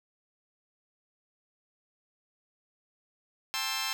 10% pulse chord, A minor seventh, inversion third, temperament just, 792 / 880 / 1056 / 1320 Hz, G5 / A5 / C6 / E6, +18 / 0 / +16 / +2 cents, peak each -31 / -30 / -27 / -30 dBFS, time 3.54-3.93 s, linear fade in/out 0 ms, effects none

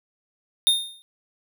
square tone with exponential decay, 3657 Hz, A#7, 34 cents flat, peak -13 dBFS, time 0.67-1.02 s, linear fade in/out 0 ms, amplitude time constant 76 ms, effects none

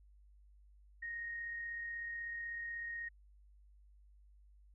sine tone with amplitude modulation, 1864.7 Hz, A#6, in tune, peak -39 dBFS, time 1.02-3.09 s, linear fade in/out 10 ms, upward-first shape sine, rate 36.2 Hz, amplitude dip 25%, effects added 50 Hz sine -60 dBFS peak until 4.74 s

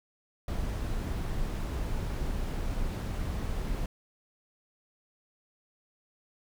brown noise, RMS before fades -32 dBFS, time 0.48-3.86 s, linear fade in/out 2 ms, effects none

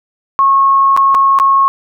sine tone with dropouts, 1092 Hz, C#6, 26 cents flat, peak -6 dBFS, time 0.39-1.68 s, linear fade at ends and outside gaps 0 ms, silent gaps 0.965-0.974 / 1.145-1.149 / 1.388-1.399 s, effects none

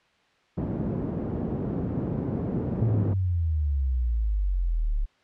pink band-pass noise, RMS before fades -29 dBFS, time 0.57-3.14 s, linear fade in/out 10 ms, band 110 to 330 Hz, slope 12 dB/octave
sine exponential sweep, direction down, 116.54 to 34.65 Hz, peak -22 dBFS, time 2.8-5.06 s, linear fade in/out 20 ms
effects white hiss -63 dBFS RMS until 5.23 s + low-pass 3000 Hz 12 dB/octave

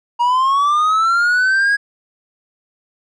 triangle linear sweep, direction up, 945 to 1661.2 Hz, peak -10 dBFS, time 0.19-1.77 s, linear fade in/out 20 ms, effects resampled to 22050 Hz

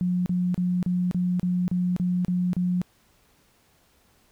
sine tone bursts, 179.4 Hz, F3, 47 cents sharp, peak -21 dBFS, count 10, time 0.01-2.816 s, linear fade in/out 0 ms, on 250 ms, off 34 ms, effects pink hiss -62 dBFS RMS until 4.31 s

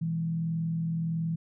sine tone with frequency modulation, 164.1 Hz, E3, 8 cents flat, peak -27 dBFS, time 0.01-1.36 s, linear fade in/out 10 ms, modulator 41.5 Hz, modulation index 0.35, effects none

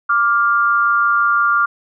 sine tone pair together, 1174.7 / 1400.4 Hz, D6 / F6, 0 / +4 cents, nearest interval minor third, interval 304 cents, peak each -15 / -14 dBFS, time 0.09-1.66 s, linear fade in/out 10 ms, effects none

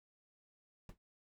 brown noise with exponential decay, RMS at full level -45 dBFS, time 0.89-0.98 s, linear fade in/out 2 ms, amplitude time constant 18 ms, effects none

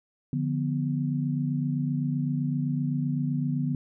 sine chord, B diminished, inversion first, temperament equal, 146.83 / 174.61 / 246.9 Hz, D3 / F3 / B3, 0 / 0 / 0 cents, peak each -27 / -33 / -29 dBFS, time 0.33-3.75 s, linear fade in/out 2 ms, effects none

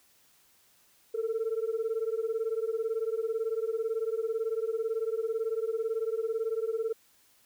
sine beating tone pair, 440 / 458 Hz, A4 / A#4, 0 / -31 cents, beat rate 18 Hz, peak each -30 dBFS, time 1.14-6.93 s, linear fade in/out 10 ms, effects tanh soft clip ceiling -24 dBFS + white hiss -64 dBFS RMS until 7.45 s

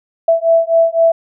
sine beating tone pair, 660 / 663.9 Hz, E5 / E5, +2 / +12 cents, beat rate 3.9 Hz, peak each -12 dBFS, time 0.28-1.12 s, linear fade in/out 5 ms, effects none

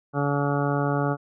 harmonic tone, 142.7 Hz, D3, 49 cents flat, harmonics 1 / 2 / 3 / 4 / 5 / 6 / 8 / 9 / 10, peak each -25 / -28 / -30 / -31 / -32 / -33 / -34 / -35 / -35 dBFS, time 0.13-1.17 s, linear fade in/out 50 ms, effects none

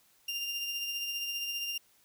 30% pulse tone with tremolo, 2794 Hz, F7, in tune, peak -29 dBFS, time 0.28-1.78 s, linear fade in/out 5 ms, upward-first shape triangle, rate 15 Hz, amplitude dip 40%, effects white hiss -66 dBFS RMS until 2.04 s

